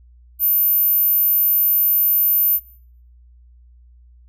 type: tone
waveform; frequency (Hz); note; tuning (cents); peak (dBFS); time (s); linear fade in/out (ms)
sine; 13540; G#9; +32; -13; 0.39-2.6; 50
effects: noise-tail reverb RT60 0.6 s tail -25 dB re dry + added 60 Hz sine -45 dBFS peak until 4.28 s